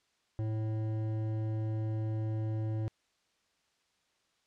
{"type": "tone with hard clipping", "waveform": "sine", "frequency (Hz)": 109.4, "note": "A2", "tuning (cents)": -9, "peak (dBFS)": -33, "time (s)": [0.39, 2.88], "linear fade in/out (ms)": 0, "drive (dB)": 11, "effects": ["white hiss -74 dBFS RMS until 4.46 s", "low-pass 6000 Hz 12 dB/octave"]}